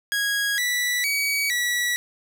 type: tone with pitch steps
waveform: sawtooth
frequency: 1650 / 1962 / 2267 / 1942 Hz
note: G#6 / B6 / C#7 / B6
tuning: -12 / -12 / +38 / -30 cents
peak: -18 dBFS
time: 0.12-1.96 s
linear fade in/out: 0 ms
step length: 460 ms
effects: none